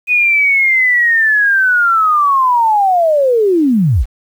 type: linear sweep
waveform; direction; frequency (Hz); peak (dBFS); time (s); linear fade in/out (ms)
sine; down; 2498 to 33.87; -8; 0.07-4.06; 50
effects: 7-bit